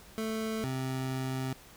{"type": "tone pair in turn", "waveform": "25% pulse", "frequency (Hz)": [220.6, 131.17], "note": ["A3", "C3"], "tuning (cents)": [5, 5], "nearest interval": "major sixth", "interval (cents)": 900, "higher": "first", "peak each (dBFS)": -28, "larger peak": "neither", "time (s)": [[0.18, 0.64], [0.64, 1.53]], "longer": "second", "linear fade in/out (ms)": 0, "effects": ["pink hiss -54 dBFS RMS until 1.76 s"]}